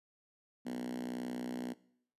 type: tone with high-pass filter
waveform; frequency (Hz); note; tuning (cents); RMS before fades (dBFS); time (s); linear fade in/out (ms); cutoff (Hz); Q
5% pulse; 61.74; B1; 0; -40; 0.65-1.74; 20; 230; 7.7
effects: noise-tail reverb RT60 0.7 s tail -21 dB re dry + resampled to 32000 Hz